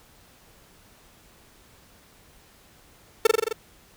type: tone with echo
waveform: 45% pulse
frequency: 446 Hz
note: A4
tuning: 23 cents sharp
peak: -12 dBFS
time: 3.25-3.27 s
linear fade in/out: 5 ms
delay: 43 ms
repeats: 6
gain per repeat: -2 dB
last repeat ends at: 3.528 s
effects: pink hiss -55 dBFS RMS until 3.96 s